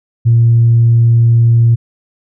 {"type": "tone", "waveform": "sine", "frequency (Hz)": 116.54, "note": "A#2", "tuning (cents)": 0, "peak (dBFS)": -4, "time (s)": [0.25, 1.76], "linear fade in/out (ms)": 20, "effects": ["tanh soft clip ceiling -1 dBFS"]}